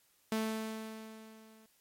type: tone with level ramp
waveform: sawtooth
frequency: 220 Hz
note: A3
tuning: in tune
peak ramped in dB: -26 to -55 dBFS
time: 0.32-1.66 s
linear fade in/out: 2 ms
effects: white hiss -70 dBFS RMS until 1.8 s + MP3 64 kbps